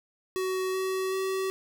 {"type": "tone with pitch steps", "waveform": "square", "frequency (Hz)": [374.5, 378, 381.5], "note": ["F#4", "F#4", "G4"], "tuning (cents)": [21, 37, -47], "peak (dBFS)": -28, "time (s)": [0.36, 1.5], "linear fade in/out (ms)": 0, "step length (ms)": 380, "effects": []}